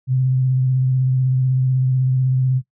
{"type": "tone with vibrato", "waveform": "sine", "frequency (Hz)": 129.6, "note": "C3", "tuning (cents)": -16, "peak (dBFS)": -14, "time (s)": [0.07, 2.62], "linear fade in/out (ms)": 50, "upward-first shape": "square", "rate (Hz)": 16, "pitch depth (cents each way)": 20, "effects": ["noise-tail reverb RT60 0.1 s tail -17 dB re dry"]}